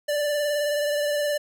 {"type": "tone with vibrato", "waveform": "square", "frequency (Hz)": 587.3, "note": "D5", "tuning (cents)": 0, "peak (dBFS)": -23, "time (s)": [0.08, 1.38], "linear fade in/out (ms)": 10, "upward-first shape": "sine", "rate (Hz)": 19, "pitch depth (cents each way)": 25, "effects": []}